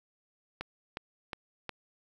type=click train; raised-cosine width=0.3 ms; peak=-20 dBFS; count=4; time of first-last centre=0.61-1.693 s; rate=2.77 Hz; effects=9-bit